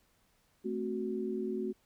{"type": "chord", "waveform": "sine", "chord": "F# diminished", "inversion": "first", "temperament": "equal with one note detuned", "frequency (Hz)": [220, 260.6, 370], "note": ["A3", "C4", "F#4"], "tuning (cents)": [0, -7, 0], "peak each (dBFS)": [-37, -40, -35], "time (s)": [0.64, 1.73], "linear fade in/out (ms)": 20, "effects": ["pink hiss -71 dBFS RMS until 1.85 s"]}